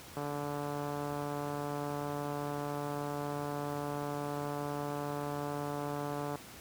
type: click train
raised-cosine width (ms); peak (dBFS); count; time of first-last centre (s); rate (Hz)
1; -24; 898; 0.17-6.356; 145
effects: pink hiss -50 dBFS RMS until 6.6 s + high-pass 80 Hz 12 dB/octave